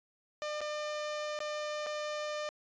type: tone with dropouts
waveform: sawtooth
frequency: 601 Hz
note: D5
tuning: 40 cents sharp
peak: -31 dBFS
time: 0.42-2.49 s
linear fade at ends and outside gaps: 0 ms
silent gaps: 0.607-0.614 / 1.39-1.404 / 1.863-1.867 s
effects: resampled to 16000 Hz